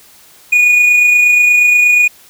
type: tone with amplitude modulation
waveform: triangle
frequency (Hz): 2455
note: D#7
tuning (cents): -24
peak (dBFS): -3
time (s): 0.52-2.08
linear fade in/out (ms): 10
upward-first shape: sine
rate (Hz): 28.4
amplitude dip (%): 30
effects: white hiss -43 dBFS RMS until 2.29 s

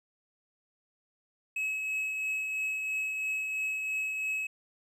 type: tone with tremolo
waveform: triangle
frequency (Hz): 2570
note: E7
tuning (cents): -45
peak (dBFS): -27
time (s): 1.56-4.47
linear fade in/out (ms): 5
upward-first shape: triangle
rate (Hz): 3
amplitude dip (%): 35
effects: none

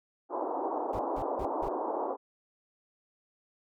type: band-pass noise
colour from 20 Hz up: white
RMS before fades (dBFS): -33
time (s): 0.29-2.17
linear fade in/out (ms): 50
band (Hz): 280 to 1000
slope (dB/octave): 48
type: noise bursts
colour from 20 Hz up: brown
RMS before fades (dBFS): -41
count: 4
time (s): 0.93-1.684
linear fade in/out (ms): 2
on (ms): 61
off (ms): 170
effects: none

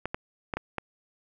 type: clicks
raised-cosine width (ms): 0.5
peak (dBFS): -15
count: 5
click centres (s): 0.056 / 0.145 / 0.538 / 0.57 / 0.783
effects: none

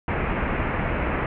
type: low-pass noise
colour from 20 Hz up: pink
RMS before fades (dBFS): -25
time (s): 0.08-1.26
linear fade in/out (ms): 2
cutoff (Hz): 2500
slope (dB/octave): 48
effects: none

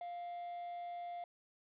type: tone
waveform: triangle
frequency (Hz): 700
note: F5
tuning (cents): +4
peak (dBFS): -40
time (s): 0.01-1.24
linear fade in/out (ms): 2
effects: resampled to 8000 Hz + 11-bit

